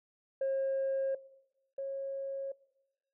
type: tone pair in turn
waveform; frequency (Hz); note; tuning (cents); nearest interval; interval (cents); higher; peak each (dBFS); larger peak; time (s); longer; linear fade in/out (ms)
sine; 539 / 545.3; C#5 / C#5; -49 / -29; unison; 20; second; -27 / -34; first; 0.41-1.15 / 1.78-2.52; neither; 5
effects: noise-tail reverb RT60 1.0 s tail -22 dB re dry + tanh soft clip ceiling -27 dBFS

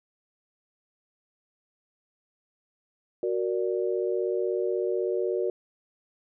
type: chord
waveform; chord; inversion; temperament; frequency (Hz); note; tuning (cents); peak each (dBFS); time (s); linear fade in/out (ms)
sine; Gb augmented; none; equal; 370 / 466.2 / 587.3; Gb4 / Bb4 / D5; 0 / 0 / 0; -27 / -29 / -33; 3.23-5.5; 2
effects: none

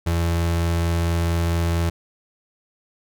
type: tone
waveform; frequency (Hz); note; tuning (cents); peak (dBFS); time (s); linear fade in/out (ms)
35% pulse; 84.4; E2; +41; -17; 0.06-1.9; 10
effects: none

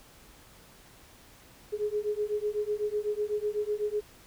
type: beating tone pair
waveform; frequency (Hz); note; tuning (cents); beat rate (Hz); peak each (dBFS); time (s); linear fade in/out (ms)
sine; 415.3 / 423.3; G#4 / G#4; 0 / +33; 8; -31; 1.72-4.01; 20
effects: pink hiss -55 dBFS RMS until 4.26 s

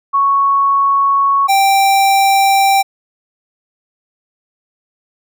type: tone pair in turn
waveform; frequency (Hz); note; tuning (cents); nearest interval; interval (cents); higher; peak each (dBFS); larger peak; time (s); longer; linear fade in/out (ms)
sine / square; 1108.7 / 784; C#6 / G5; 0 / 0; tritone; 600; first; -9; neither; 0.13-1.48 / 1.48-2.83; neither; 20
effects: none

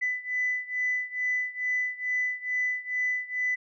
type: beating tone pair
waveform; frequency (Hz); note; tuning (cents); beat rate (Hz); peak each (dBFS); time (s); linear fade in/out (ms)
sine; 1997 / 1999.3; B6 / B6; +19 / +21; 2.3; -28 / -30; 0.01-3.56; 20
effects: tanh soft clip ceiling -19 dBFS

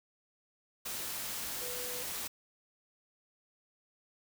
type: tone in noise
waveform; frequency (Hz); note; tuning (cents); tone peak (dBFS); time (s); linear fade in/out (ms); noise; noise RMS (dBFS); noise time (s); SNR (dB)
sine; 494.3; B4; +1; -44; 1.61-2.03; 10; white; -39; 0.85-2.28; -8
effects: none

